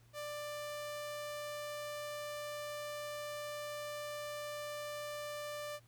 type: tone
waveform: sawtooth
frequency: 591 Hz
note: D5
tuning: 11 cents sharp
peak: -37 dBFS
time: 0.13-5.8 s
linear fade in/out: 50 ms
effects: added 117 Hz sine -62 dBFS peak until 5.87 s + pink hiss -70 dBFS RMS until 5.87 s